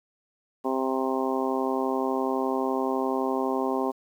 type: harmonic tone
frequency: 131.8 Hz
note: C3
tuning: 13 cents sharp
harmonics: 2 / 3 / 4 / 5 / 6 / 7 / 8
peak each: -29 / -29 / -33 / -34 / -33 / -34 / -34 dBFS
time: 0.64-3.92 s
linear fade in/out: 20 ms
effects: 9-bit